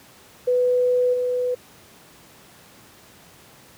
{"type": "tone with level steps", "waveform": "sine", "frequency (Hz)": 496.9, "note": "B4", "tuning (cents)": 11, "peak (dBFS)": [-16, -20], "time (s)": [0.47, 1.55], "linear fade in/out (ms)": 10, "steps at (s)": 1.13, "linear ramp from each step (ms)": 10, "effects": ["pink hiss -49 dBFS RMS until 3.77 s", "high-pass 100 Hz 12 dB/octave"]}